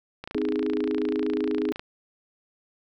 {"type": "click train", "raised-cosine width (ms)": 0.3, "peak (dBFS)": -20, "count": 45, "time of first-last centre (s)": [0.24, 1.795], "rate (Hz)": 28.3}
{"type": "chord", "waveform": "sine", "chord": "Ab major", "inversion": "first", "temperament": "just", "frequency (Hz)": [259.6, 311.5, 415.3], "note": ["C4", "Eb4", "Ab4"], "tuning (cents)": [-13, 2, 0], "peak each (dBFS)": [-29, -27, -27], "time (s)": [0.35, 1.72], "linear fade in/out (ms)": 0}
{"effects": []}